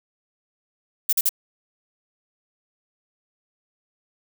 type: noise bursts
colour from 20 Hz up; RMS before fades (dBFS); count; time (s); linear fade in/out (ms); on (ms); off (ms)
violet; -19; 3; 1.09-1.292; 5; 38; 44
effects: none